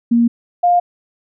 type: tone pair in turn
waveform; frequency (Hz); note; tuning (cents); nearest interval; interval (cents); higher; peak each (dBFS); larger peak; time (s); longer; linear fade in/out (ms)
sine; 234.9 / 705.1; A#3 / F5; +13 / +16; octave + perfect fifth; 1903; second; -9; neither; 0.11-0.28 / 0.63-0.8; neither; 10
effects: none